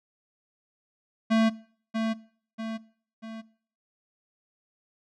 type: tone with echo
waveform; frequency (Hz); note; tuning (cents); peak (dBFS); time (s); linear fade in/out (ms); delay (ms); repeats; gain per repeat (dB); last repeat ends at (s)
square; 223.2; A3; +25; -20; 1.3-1.5; 20; 640; 3; -6; 3.42
effects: noise-tail reverb RT60 0.5 s tail -20 dB re dry + low-pass 4000 Hz 12 dB/octave